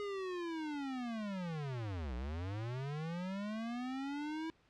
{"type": "linear two-way sweep", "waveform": "square", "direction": "down then up", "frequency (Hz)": [415.3, 58.27, 326.8], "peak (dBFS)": -39, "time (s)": [0, 4.5], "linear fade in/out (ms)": 0, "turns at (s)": 2.15, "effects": ["pink hiss -70 dBFS RMS until 4.69 s", "low-pass 4000 Hz 12 dB/octave"]}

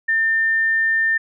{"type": "tone", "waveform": "sine", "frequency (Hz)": 1800, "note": "A6", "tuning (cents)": 39, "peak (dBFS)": -15, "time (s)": [0.08, 1.18], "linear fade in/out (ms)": 10, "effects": []}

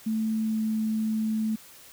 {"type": "tone with pitch glide", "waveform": "sine", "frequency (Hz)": [220.1, 218.7], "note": ["A3", "A3"], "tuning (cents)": [1, -10], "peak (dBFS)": -24, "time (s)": [0.06, 1.56], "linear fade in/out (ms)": 10, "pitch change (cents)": -11, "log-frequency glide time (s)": [0.35, 0.63], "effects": ["white hiss -50 dBFS RMS until 1.92 s"]}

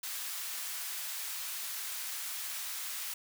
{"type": "high-pass noise", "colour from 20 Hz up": "white", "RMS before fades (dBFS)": -39, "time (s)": [0.03, 3.14], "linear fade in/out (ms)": 5, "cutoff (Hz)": 1100, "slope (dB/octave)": 12, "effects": []}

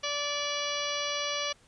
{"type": "harmonic tone with a mistuned harmonic", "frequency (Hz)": 581, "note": "D5", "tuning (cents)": -19, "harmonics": [1, 2, 3, 4, 5, 6, 7, 8, 9, 10], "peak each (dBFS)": [-36, -37, -41, -38, -37, -38, -41, -41, -46, -40], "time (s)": [0.03, 1.53], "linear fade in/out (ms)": 10, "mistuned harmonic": 6, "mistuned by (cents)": -38, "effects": ["pink hiss -61 dBFS RMS until 1.67 s", "resampled to 22050 Hz"]}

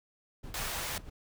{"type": "noise with tremolo", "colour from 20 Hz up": "brown", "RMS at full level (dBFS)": -41, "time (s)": [0.43, 1.1], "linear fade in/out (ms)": 10, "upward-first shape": "sine", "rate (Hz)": 6.2, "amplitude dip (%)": 60}
{"type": "high-pass noise", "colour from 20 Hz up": "pink", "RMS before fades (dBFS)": -37, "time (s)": [0.54, 0.98], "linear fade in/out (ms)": 2, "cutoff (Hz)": 690, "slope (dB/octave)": 12}
{"effects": []}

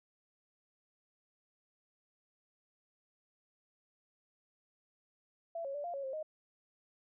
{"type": "tone with pitch steps", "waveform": "sine", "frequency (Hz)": [670, 551, 581, 696, 554, 531, 621], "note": ["E5", "C#5", "D5", "F5", "C#5", "C5", "D#5"], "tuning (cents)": [28, -11, -19, -6, -1, 25, -3], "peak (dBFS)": -37, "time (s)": [5.55, 6.229], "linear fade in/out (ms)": 5, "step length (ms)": 97, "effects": []}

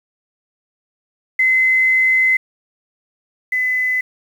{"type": "tone pair in turn", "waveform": "sine", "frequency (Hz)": [2048, 2014], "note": ["C7", "B6"], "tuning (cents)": [-38, 33], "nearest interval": "unison", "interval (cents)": 29, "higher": "first", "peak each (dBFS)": [-11, -15], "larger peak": "first", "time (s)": [[1.39, 2.37], [3.52, 4.01]], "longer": "first", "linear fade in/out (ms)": 5, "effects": ["7-bit"]}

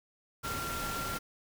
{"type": "tone in noise", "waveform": "sine", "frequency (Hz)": 1375, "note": "F6", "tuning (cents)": -27, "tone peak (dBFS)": -37, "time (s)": [0.43, 1.19], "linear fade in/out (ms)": 20, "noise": "pink", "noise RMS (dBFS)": -38, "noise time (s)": [0.43, 1.19], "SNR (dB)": -2, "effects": []}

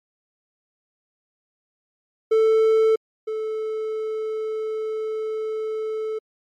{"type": "tone pair in turn", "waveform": "triangle", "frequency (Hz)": [441.9, 436.6], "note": ["A4", "A4"], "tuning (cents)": [7, -13], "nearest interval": "unison", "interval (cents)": 20, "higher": "first", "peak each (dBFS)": [-12, -22], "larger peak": "first", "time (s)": [[2.31, 2.96], [3.27, 6.19]], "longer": "second", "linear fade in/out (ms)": 10, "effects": ["MP3 64 kbps"]}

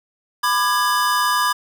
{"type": "chord", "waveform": "square", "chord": "G# diminished", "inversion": "first", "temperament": "just", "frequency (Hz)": [996.7, 1196.1, 1661.2], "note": ["B5", "D6", "G#6"], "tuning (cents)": [16, 31, 0], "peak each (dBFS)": [-21, -21, -23], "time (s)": [0.43, 1.53], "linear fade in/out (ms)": 10, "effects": []}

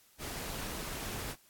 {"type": "noise", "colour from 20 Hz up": "pink", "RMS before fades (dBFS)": -40, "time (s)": [0.18, 1.36], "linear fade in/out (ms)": 50, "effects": ["white hiss -64 dBFS RMS until 1.49 s", "AAC 64 kbps"]}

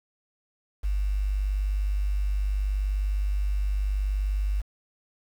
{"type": "tone with quantisation", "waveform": "sine", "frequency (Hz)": 49.62, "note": "G1", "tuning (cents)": 22, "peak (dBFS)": -23, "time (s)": [0.83, 4.62], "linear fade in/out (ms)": 20, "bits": 8, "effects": []}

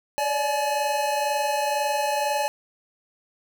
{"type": "tone cluster", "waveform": "square", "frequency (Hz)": [569, 591, 849], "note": ["C#5", "D5", "G#5"], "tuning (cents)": [45, 11, 38], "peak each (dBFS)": [-31, -29, -25], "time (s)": [0.18, 2.48], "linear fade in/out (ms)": 0, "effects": []}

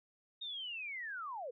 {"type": "linear sweep", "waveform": "sine", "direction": "down", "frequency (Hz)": [3729, 450.6], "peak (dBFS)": -40, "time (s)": [0.41, 1.51], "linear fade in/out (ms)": 10, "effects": []}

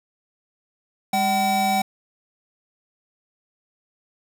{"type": "tone pair together", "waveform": "square", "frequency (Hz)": [202.2, 763.4], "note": ["G#3", "G5"], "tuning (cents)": [-46, -46], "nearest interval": "octave + major seventh", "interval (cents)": 2300, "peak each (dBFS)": [-26, -20], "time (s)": [1.13, 1.82], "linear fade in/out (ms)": 5, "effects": []}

